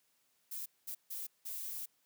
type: noise bursts at uneven times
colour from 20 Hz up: violet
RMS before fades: -42 dBFS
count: 4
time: 0.51-0.66 / 0.87-0.95 / 1.1-1.27 / 1.45-1.86 s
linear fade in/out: 10 ms
effects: white hiss -75 dBFS RMS until 2.05 s + high-pass 100 Hz 12 dB/octave